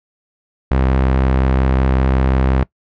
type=tone with vibrato; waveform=sawtooth; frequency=65.5 Hz; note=C2; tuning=2 cents sharp; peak=-8 dBFS; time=0.71-2.63 s; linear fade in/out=0 ms; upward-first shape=sine; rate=4.6 Hz; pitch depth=8 cents each way; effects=noise-tail reverb RT60 0.1 s tail -22 dB re dry + low-pass 2000 Hz 12 dB/octave